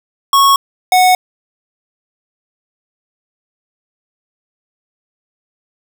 square tone pair in turn, 1103 / 736.2 Hz, C#6 / F#5, -9 / -9 cents, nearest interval perfect fifth, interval 700 cents, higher first, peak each -7 dBFS, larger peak neither, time 0.33-0.56 / 0.92-1.15 s, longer neither, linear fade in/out 2 ms, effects none

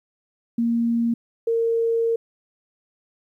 sine tone pair in turn, 233.1 / 459 Hz, A#3 / A#4, 0 / -27 cents, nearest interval octave, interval 1173 cents, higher second, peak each -18 dBFS, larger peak neither, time 0.58-1.14 / 1.47-2.16 s, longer second, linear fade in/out 5 ms, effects 10-bit

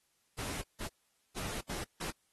pink noise bursts at uneven times, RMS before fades -40 dBFS, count 5, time 0.38-0.62 / 0.8-0.88 / 1.36-1.61 / 1.69-1.84 / 2-2.11 s, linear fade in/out 10 ms, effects white hiss -75 dBFS RMS until 2.32 s + AAC 32 kbps

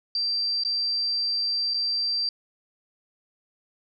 sine tone with dropouts, 4699 Hz, D8, in tune, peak -23 dBFS, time 0.15-2.29 s, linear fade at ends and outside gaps 2 ms, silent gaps 0.636-0.649 / 1.738-1.742 s, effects none

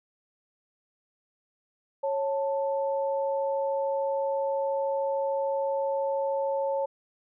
sine tone pair together, 550 / 883.1 Hz, C#5 / A5, -14 / +6 cents, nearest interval minor sixth, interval 820 cents, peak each -26 / -32 dBFS, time 2.03-6.86 s, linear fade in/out 10 ms, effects none

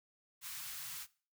white band-stop noise, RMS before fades -45 dBFS, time 0.41-1.07 s, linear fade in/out 50 ms, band 150 to 1000 Hz, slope 24 dB/octave, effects noise-tail reverb RT60 0.4 s tail -20 dB re dry + high-pass 80 Hz 12 dB/octave

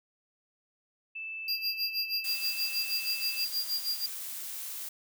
sine tone, 2637 Hz, E7, in tune, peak -36 dBFS, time 1.15-3.45 s, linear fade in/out 10 ms
square tone with tremolo, 4788 Hz, D8, 33 cents sharp, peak -28 dBFS, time 1.48-4.06 s, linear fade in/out 2 ms, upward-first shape sine, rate 6.3 Hz, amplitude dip 90%
blue noise, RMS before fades -39 dBFS, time 2.24-4.89 s, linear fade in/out 5 ms
effects none

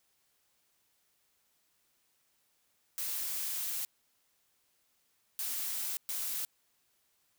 blue noise bursts at uneven times, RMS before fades -36 dBFS, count 3, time 2.98-3.85 / 5.39-5.97 / 6.09-6.45 s, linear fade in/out 0 ms, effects white hiss -74 dBFS RMS until 7.38 s

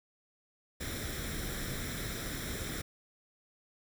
pink noise with comb filter, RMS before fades -38 dBFS, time 0.8-2.82 s, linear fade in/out 10 ms, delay 0.54 ms, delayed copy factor +0.65, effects none

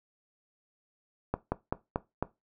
slowing click train, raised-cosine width 1 ms, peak -14 dBFS, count 5, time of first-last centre 1.34-2.226 s, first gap 180 ms, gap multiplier 1.14, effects noise-tail reverb RT60 0.2 s tail -17 dB re dry

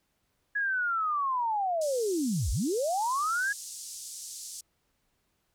sine linear two-way sweep, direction down then up, 1686 to 44.34 to 1686 Hz, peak -26 dBFS, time 0.55-3.53 s, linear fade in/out 10 ms, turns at 2.51 s
pink band-pass noise, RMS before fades -42 dBFS, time 1.81-4.61 s, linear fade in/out 5 ms, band 5500 to 9800 Hz, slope 24 dB/octave
effects pink hiss -75 dBFS RMS until 5.54 s

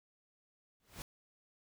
pink noise with exponential growth, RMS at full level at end -42 dBFS, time 0.8-1.02 s, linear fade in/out 0 ms, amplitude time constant 46 ms, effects none

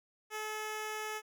10% pulse tone, 430 Hz, A4, 40 cents flat, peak -29 dBFS, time 0.3-1.22 s, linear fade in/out 50 ms, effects none

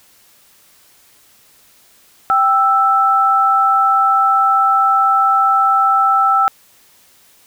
sine tone pair together, 784 / 1322.3 Hz, G5 / E6, 0 / +5 cents, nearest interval major sixth, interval 905 cents, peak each -15 / -11 dBFS, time 2.3-6.48 s, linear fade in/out 0 ms, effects white hiss -50 dBFS RMS until 7.46 s

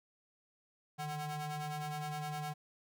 40% pulse ring-modulated tone, 298.1 Hz, D4, 26 cents sharp, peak -34 dBFS, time 0.98-2.54 s, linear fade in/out 20 ms, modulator 452 Hz, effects none

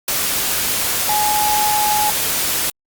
sine tone in noise, 842 Hz, G#5, 24 cents sharp, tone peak -16 dBFS, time 1.09-2.1 s, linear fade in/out 2 ms, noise white, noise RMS -19 dBFS, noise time 0.08-2.7 s, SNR 0 dB, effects Opus 48 kbps

